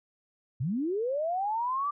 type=linear sweep; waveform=sine; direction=up; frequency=110 to 1186 Hz; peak=-27 dBFS; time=0.6-1.91 s; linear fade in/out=10 ms; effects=none